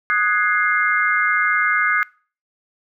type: chord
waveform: sine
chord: Ab dominant seventh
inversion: second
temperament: equal with one note detuned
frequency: 1244.5 / 1480 / 1661.2 / 2109 Hz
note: Eb6 / Gb6 / Ab6 / C7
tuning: 0 / 0 / 0 / +13 cents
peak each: -21 dBFS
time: 0.1-2.03 s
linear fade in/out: 0 ms
effects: noise-tail reverb RT60 0.4 s tail -23 dB re dry